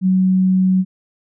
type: tone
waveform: sine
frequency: 186.8 Hz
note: F#3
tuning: 17 cents sharp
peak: -11 dBFS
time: 0.01-0.85 s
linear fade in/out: 50 ms
effects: none